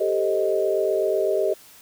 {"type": "chord", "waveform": "sine", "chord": "A half-diminished seventh", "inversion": "third", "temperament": "equal", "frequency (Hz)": [392, 440, 523.3, 622.3], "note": ["G4", "A4", "C5", "Eb5"], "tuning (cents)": [0, 0, 0, 0], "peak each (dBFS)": [-23, -26, -29, -23], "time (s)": [0, 1.54], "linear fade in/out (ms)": 10, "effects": ["white hiss -49 dBFS RMS until 1.81 s"]}